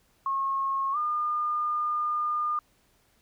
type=tone with pitch glide; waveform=sine; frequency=1086 to 1212 Hz; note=C#6 to D#6; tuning=-36 to -46 cents; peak=-25 dBFS; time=0.26-2.59 s; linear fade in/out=2 ms; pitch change=+190 cents; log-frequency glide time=0.92-0.97 s; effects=pink hiss -66 dBFS RMS until 3.21 s